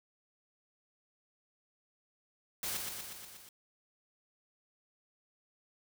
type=noise with echo; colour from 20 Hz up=white; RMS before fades=-37 dBFS; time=2.63-2.77 s; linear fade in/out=2 ms; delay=120 ms; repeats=6; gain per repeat=-3 dB; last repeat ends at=3.49 s; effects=none